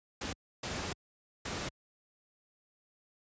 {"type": "noise bursts at uneven times", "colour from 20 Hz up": "pink", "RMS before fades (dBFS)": -37, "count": 3, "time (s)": [[0.21, 0.33], [0.63, 0.93], [1.45, 1.69]], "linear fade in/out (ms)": 5, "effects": ["high-pass 60 Hz 12 dB/octave", "resampled to 16000 Hz"]}